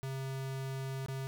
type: tone with dropouts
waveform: square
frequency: 133.9 Hz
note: C3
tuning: 40 cents sharp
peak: -37 dBFS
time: 0.03-1.27 s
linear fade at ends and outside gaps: 0 ms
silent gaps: 1.061-1.084 s
effects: none